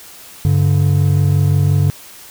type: tone pair together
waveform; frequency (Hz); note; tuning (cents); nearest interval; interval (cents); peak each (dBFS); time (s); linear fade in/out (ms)
triangle; 98 / 143.71; G2 / D3; 0 / -37; perfect fifth; 663; -11; 0.45-1.9; 0
effects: white hiss -38 dBFS RMS until 2.3 s